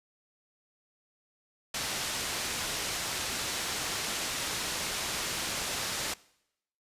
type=low-pass noise; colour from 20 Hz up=white; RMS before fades=-34 dBFS; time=1.74-6.14 s; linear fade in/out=5 ms; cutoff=6900 Hz; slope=12 dB/octave; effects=noise-tail reverb RT60 0.8 s tail -22 dB re dry + resampled to 32000 Hz